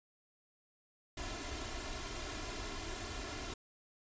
pink noise with comb filter, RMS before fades -42 dBFS, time 1.17-3.54 s, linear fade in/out 5 ms, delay 2.9 ms, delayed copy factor +0.75, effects resampled to 16000 Hz

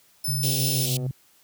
5% pulse tone with tremolo, 5274 Hz, E8, in tune, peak -19 dBFS, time 0.24-0.86 s, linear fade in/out 5 ms, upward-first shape triangle, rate 5.1 Hz, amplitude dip 35%
sine tone with pitch glide, 131.4 to 132.31 Hz, C3 to C3, +8 to +20 cents, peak -25 dBFS, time 0.28-1.11 s, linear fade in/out 2 ms, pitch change +12 cents, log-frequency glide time 0.81-1 s
pink high-pass noise, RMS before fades -29 dBFS, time 0.43-0.97 s, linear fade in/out 2 ms, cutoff 2800 Hz, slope 48 dB/octave
click train, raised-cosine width 2 ms, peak -23 dBFS, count 79, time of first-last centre 0.44-1.064 s, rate 125 Hz
effects white hiss -59 dBFS RMS until 1.43 s + high-pass 60 Hz 12 dB/octave

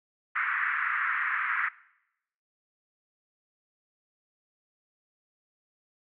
white band-pass noise, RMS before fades -29 dBFS, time 0.35-1.69 s, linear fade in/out 10 ms, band 1200 to 2000 Hz, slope 48 dB/octave, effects noise-tail reverb RT60 0.8 s tail -20 dB re dry

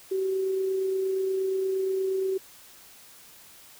sine tone with amplitude modulation, 381.5 Hz, G4, 47 cents flat, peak -23 dBFS, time 0.11-2.38 s, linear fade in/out 10 ms, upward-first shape sine, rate 28.5 Hz, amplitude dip 25%, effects white hiss -51 dBFS RMS until 3.79 s

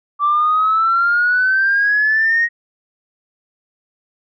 sine exponential sweep, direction up, 1160 to 1883 Hz, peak -11 dBFS, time 0.19-2.49 s, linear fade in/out 50 ms, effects tanh soft clip ceiling -7 dBFS

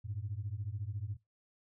sine beating tone pair, 96 / 110 Hz, G2 / A2, -36 / 0 cents, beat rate 14 Hz, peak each -39 / -39 dBFS, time 0.04-1.17 s, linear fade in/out 20 ms, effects noise-tail reverb RT60 0.2 s tail -20 dB re dry + tanh soft clip ceiling -29 dBFS

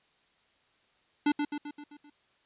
square tone with echo, 293.4 Hz, D4, 2 cents flat, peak -23 dBFS, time 1.26-1.32 s, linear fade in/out 5 ms, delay 130 ms, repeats 6, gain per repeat -5 dB, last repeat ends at 2.1 s, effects white hiss -68 dBFS RMS until 2.45 s + resampled to 8000 Hz

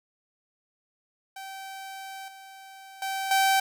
sawtooth tone with level steps, 774 Hz, G5, 22 cents flat, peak -34 / -41 / -25 / -16 dBFS, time 1.36-3.6 s, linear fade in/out 5 ms, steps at 2.28 / 3.02 / 3.31 s, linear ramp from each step 2 ms, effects none

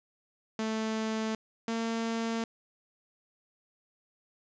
sawtooth tone pair in turn, 220 / 227.8 Hz, A3 / A#3, 0 / -40 cents, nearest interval minor second, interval 60 cents, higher second, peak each -26 / -26 dBFS, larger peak neither, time 0.59-1.35 / 1.68-2.44 s, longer neither, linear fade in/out 2 ms, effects resampled to 16000 Hz + 9-bit

